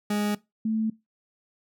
40% pulse / sine tone pair in turn, 207.7 / 220.1 Hz, G#3 / A3, 0 / +1 cents, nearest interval minor second, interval 101 cents, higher second, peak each -23 dBFS, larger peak neither, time 0.1-0.35 / 0.65-0.9 s, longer neither, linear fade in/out 5 ms, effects noise-tail reverb RT60 0.2 s tail -20 dB re dry

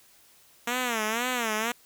5% pulse tone with vibrato, 233.1 Hz, A#3, in tune, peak -15 dBFS, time 0.67-1.72 s, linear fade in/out 5 ms, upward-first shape sine, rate 2 Hz, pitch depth 150 cents each way, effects white hiss -58 dBFS RMS until 1.85 s

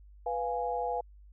sine chord, F diminished, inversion second, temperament equal, 493.9 / 698.5 / 830.6 Hz, Cb5 / F5 / Ab5, 0 / 0 / 0 cents, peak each -34 dBFS, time 0.26-1.01 s, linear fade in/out 5 ms, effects added 50 Hz sine -51 dBFS peak until 1.32 s

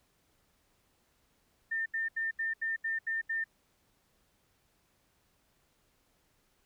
sine tone bursts, 1804 Hz, A6, 43 cents sharp, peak -30 dBFS, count 8, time 1.71-3.442 s, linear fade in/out 10 ms, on 150 ms, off 76 ms, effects pink hiss -72 dBFS RMS until 6.65 s

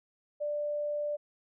sine tone, 590 Hz, D5, 8 cents sharp, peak -30 dBFS, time 0.4-1.17 s, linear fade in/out 20 ms, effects none

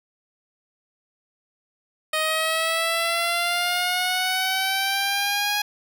10% pulse exponential sweep, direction up, 622.3 to 830.6 Hz, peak -13 dBFS, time 2.13-5.62 s, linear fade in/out 5 ms, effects none

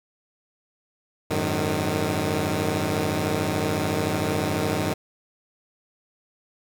10% pulse tone cluster, 92.4 / 106.1 / 153 Hz, F#2 / G#2 / D#3, -2 / +38 / -29 cents, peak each -19 / -20 / -18 dBFS, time 1.3-4.94 s, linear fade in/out 10 ms, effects none

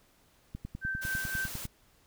click train, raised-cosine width 5 ms, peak -26 dBFS, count 12, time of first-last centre 0.55-1.653 s, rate 9.97 Hz
sine tone with tremolo, 1555 Hz, G6, 14 cents flat, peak -30 dBFS, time 0.81-1.49 s, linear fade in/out 50 ms, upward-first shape sine, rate 3.8 Hz, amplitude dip 50%
white noise, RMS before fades -41 dBFS, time 1.01-1.67 s, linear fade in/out 20 ms
effects pink hiss -65 dBFS RMS until 2.06 s

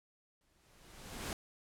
pink noise with exponential growth, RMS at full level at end -38 dBFS, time 0.41-1.33 s, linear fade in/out 1 ms, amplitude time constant 200 ms, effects low-pass 12000 Hz 12 dB/octave

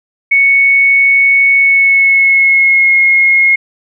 sine tone with pitch glide, 2217 to 2156 Hz, C#7 to C#7, 0 to -49 cents, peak -5 dBFS, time 0.31-3.56 s, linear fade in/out 10 ms, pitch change -49 cents, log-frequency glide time 1.54-2.96 s, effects none

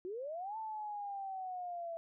sine linear two-way sweep, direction up then down, 348.5 to 889 to 662 Hz, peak -39 dBFS, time 0.05-1.97 s, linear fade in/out 0 ms, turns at 0.57 s, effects none

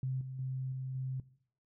sine tone with level steps, 130.81 Hz, C3, in tune, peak -32 / -39 / -34 / -36 / -34 dBFS, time 0.03-1.2 s, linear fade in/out 2 ms, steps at 0.21 / 0.39 / 0.72 / 0.95 s, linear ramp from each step 2 ms, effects noise-tail reverb RT60 0.6 s tail -19 dB re dry

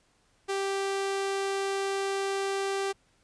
sawtooth tone, 391.9 Hz, G4, in tune, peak -24 dBFS, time 0.48-2.93 s, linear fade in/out 20 ms, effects pink hiss -67 dBFS RMS until 3.23 s + resampled to 22050 Hz

